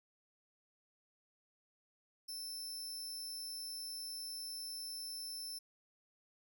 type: tone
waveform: sawtooth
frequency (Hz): 5310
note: E8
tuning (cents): +12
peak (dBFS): -40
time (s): 2.28-5.59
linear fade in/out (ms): 10
effects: none